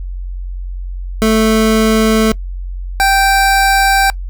25% pulse tone pair in turn, 220 / 782.4 Hz, A3 / G5, 0 / -4 cents, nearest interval octave + minor seventh, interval 2196 cents, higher second, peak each -5 dBFS, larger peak neither, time 1.22-2.32 / 3-4.1 s, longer neither, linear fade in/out 0 ms, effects noise-tail reverb RT60 0.1 s tail -23 dB re dry + added 45 Hz sine -20 dBFS peak until 4.29 s

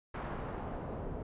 pink noise with low-pass filter sweep, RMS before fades -40 dBFS, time 0.14-1.23 s, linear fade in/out 5 ms, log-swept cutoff 1400 to 620 Hz, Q 1, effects resampled to 8000 Hz

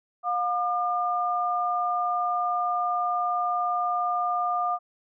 sine tone pair together, 713 / 1204.3 Hz, F5 / D6, +36 / +43 cents, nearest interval major sixth, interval 907 cents, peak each -26 dBFS, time 0.23-4.79 s, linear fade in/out 50 ms, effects none

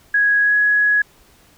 sine tone with pitch glide, 1661.2 to 1676.6 Hz, G#6 to G#6, 0 to +16 cents, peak -12 dBFS, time 0.14-1.02 s, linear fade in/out 5 ms, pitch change +16 cents, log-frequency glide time 0.41-0.55 s, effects pink hiss -52 dBFS RMS until 1.57 s

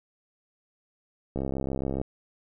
click train, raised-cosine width 2 ms, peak -17 dBFS, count 45, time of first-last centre 1.36-2.015 s, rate 67.2 Hz, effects none

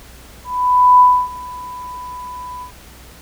sine tone with ADSR envelope, 995 Hz, B5, 13 cents sharp, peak -4 dBFS, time 0.44-2.72 s, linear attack 560 ms, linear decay 280 ms, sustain -23 dB, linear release 100 ms, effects added 60 Hz sine -42 dBFS peak until 3.21 s + pink hiss -42 dBFS RMS until 3.21 s

